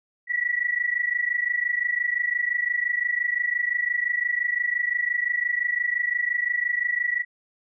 sine tone pair together, 1928 / 1953.8 Hz, B6 / B6, -42 / -19 cents, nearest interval unison, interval 23 cents, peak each -25 dBFS, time 0.27-7.25 s, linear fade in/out 50 ms, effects none

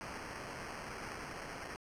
blue noise with sample-and-hold, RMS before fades -45 dBFS, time 0.01-1.76 s, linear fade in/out 0 ms, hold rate 3675 Hz, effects low-pass 9000 Hz 12 dB/octave

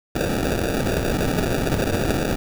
blue noise with sample-and-hold, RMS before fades -22 dBFS, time 0.15-2.36 s, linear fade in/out 5 ms, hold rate 1050 Hz, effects none

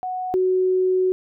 sine tone pair in turn, 738 / 371.1 Hz, F#5 / F#4, -5 / +5 cents, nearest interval octave, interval 1190 cents, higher first, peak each -24 / -16 dBFS, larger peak second, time 0.03-0.34 / 0.34-1.12 s, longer second, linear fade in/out 0 ms, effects none

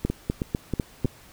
two click trains, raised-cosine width 3 ms, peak -10 / -12 dBFS, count 5 / 4, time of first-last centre 0.05-1.048 / 0.1-1.055 s, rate 4.01 / 3.14 Hz, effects pink hiss -51 dBFS RMS until 1.32 s

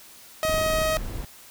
sawtooth tone, 631 Hz, D#5, 24 cents sharp, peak -18 dBFS, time 0.43-0.97 s, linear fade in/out 0 ms
clicks, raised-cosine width 3 ms, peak -22 dBFS, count 10, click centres 0.451 / 0.496 / 0.542 / 0.58 / 0.614 / 0.663 / 0.701 / 0.738 / 0.786 / 0.817 s
brown noise, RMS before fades -32 dBFS, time 0.48-1.25 s, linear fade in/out 5 ms
effects white hiss -48 dBFS RMS until 1.5 s

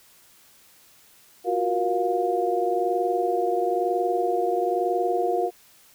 sine tone cluster, 350.3 / 371.3 / 472.5 / 706 Hz, F4 / F#4 / A#4 / F5, +5 / +6 / +23 / +19 cents, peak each -29 / -26 / -27 / -25 dBFS, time 1.44-5.51 s, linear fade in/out 50 ms, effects white hiss -55 dBFS RMS until 5.94 s

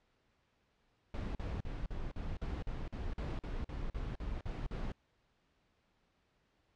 brown noise bursts, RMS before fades -39 dBFS, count 15, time 1.14-4.92 s, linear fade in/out 2 ms, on 210 ms, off 45 ms, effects pink hiss -75 dBFS RMS until 6.75 s + low-pass 4000 Hz 12 dB/octave

